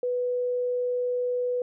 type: tone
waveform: sine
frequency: 493.9 Hz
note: B4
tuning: in tune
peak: -24 dBFS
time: 0.03-1.62 s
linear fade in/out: 2 ms
effects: none